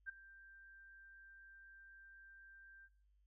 sine tone with ADSR envelope, 1576 Hz, G6, 9 cents sharp, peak -40 dBFS, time 0.06-2.89 s, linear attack 32 ms, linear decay 9 ms, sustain -18 dB, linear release 45 ms, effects noise-tail reverb RT60 0.5 s tail -21 dB re dry + added 50 Hz sine -70 dBFS peak until 3.26 s

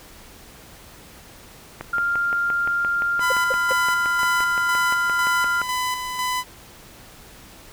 click train, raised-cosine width 0.5 ms, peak -15 dBFS, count 23, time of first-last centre 1.81-5.616 s, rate 5.78 Hz
sine tone, 1396.9 Hz, F6, in tune, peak -19 dBFS, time 1.93-5.62 s, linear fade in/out 5 ms
sawtooth tone with tremolo, 1003 Hz, B5, 26 cents sharp, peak -18 dBFS, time 3.19-6.44 s, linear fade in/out 50 ms, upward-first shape square, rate 2 Hz, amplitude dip 45%
sine tone bursts, 523.3 Hz, C5, in tune, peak -20 dBFS, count 3, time 3.3-3.726 s, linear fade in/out 5 ms, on 22 ms, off 180 ms
effects pink hiss -45 dBFS RMS until 7.72 s

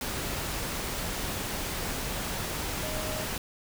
sine tone in noise, 621 Hz, D#5, 3 cents flat, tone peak -38 dBFS, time 2.83-3.24 s, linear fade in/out 2 ms, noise pink, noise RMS -33 dBFS, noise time 0.01-3.38 s, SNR -8 dB, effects none

